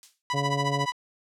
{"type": "noise with exponential decay", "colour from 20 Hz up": "violet", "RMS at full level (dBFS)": -33, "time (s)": [0.03, 0.22], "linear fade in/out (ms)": 0, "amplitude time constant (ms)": 40}
{"type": "tone with tremolo", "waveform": "sawtooth", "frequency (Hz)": 987.8, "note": "B5", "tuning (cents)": 0, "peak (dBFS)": -19, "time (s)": [0.3, 0.92], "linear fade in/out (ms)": 0, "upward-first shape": "triangle", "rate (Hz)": 14, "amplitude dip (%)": 95}
{"type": "harmonic tone", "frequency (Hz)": 141.1, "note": "C#3", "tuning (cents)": 31, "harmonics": [1, 2, 3, 4, 5], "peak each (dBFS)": [-28, -35, -34, -35, -35], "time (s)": [0.33, 0.86], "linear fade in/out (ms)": 20}
{"effects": ["low-pass 6000 Hz 12 dB/octave"]}